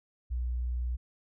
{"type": "tone", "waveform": "sine", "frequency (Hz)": 61, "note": "B1", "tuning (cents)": -21, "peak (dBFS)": -29, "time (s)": [0.3, 0.97], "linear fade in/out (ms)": 20, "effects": []}